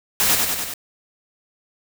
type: noise with echo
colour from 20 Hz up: white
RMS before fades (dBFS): -18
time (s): 0.2-0.35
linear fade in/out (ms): 0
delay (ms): 97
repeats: 4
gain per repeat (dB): -3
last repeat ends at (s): 0.738
effects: none